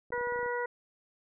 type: clicks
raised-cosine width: 2 ms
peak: -37 dBFS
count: 10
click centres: 0.105 / 0.14 / 0.179 / 0.211 / 0.272 / 0.323 / 0.36 / 0.391 / 0.43 / 0.461 s
type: harmonic tone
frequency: 484.8 Hz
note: B4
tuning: 32 cents flat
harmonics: 1 / 2 / 3 / 4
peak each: -33 / -36 / -38 / -39 dBFS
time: 0.12-0.66 s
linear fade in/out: 5 ms
effects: none